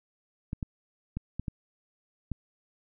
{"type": "clicks", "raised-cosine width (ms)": 5, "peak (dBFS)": -20, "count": 6, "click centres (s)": [0.531, 0.628, 1.17, 1.396, 1.482, 2.317], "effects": []}